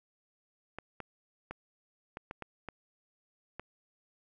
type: clicks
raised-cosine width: 0.5 ms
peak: -25 dBFS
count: 8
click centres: 0.786 / 1.003 / 1.51 / 2.171 / 2.311 / 2.423 / 2.687 / 3.596 s
effects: none